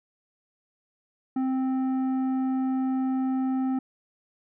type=tone with tanh clipping; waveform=sine; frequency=261.6 Hz; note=C4; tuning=in tune; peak=-25 dBFS; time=1.36-3.79 s; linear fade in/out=5 ms; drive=9 dB; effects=none

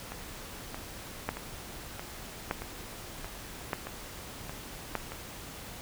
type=two click trains; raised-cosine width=0.5 ms; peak=-23 / -14 dBFS; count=9 / 4; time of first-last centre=0.12-5.12 / 1.29-4.953 s; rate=1.6 / 0.819 Hz; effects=pink hiss -44 dBFS RMS until 5.81 s

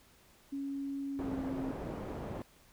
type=tone with pitch glide; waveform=sine; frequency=277.2 to 266.7 Hz; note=C#4 to C4; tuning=0 to +33 cents; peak=-35 dBFS; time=0.52-1.72 s; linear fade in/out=10 ms; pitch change=-67 cents; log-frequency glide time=1.14-1.33 s
type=low-pass noise; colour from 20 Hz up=white; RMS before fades=-41 dBFS; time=1.19-2.42 s; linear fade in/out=0 ms; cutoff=500 Hz; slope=12 dB/octave
effects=pink hiss -63 dBFS RMS until 2.72 s

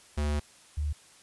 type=tone pair in turn; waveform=square / sine; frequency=73.9 / 74.28 Hz; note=D2 / D2; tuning=+11 / +20 cents; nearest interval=unison; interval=9 cents; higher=second; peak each=-27 dBFS; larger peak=neither; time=0.17-0.4 / 0.77-0.93 s; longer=first; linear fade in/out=10 ms; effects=white hiss -56 dBFS RMS until 1.22 s + resampled to 24000 Hz

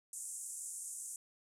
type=band-pass noise; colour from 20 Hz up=white; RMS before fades=-45 dBFS; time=0.13-1.16 s; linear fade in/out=2 ms; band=7000 to 9900 Hz; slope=48 dB/octave; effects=none

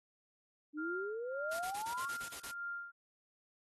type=exponential sweep; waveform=sine; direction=up; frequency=291.9 to 1140 Hz; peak=-38 dBFS; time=0.73-2.1 s; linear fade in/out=50 ms
type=tone with tremolo; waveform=sine; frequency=1396.9 Hz; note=F6; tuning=in tune; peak=-38 dBFS; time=0.77-2.92 s; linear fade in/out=20 ms; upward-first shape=sine; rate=1.7 Hz; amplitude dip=90%
type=noise bursts; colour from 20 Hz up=white; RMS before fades=-46 dBFS; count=9; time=1.51-2.517 s; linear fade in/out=10 ms; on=87 ms; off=28 ms
effects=AAC 32 kbps

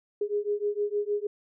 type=beating tone pair; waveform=sine; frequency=410 / 416.5 Hz; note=G#4 / G#4; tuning=-22 / +5 cents; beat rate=6.5 Hz; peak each=-29 dBFS; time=0.21-1.27 s; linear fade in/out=5 ms; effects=none

